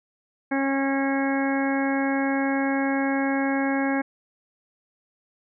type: harmonic tone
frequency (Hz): 273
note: C#4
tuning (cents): -26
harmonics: 1 / 2 / 3 / 4 / 5 / 6 / 7 / 8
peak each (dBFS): -23 / -30 / -30 / -37 / -40 / -31 / -38 / -34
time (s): 0.51-4.02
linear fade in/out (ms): 10
effects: none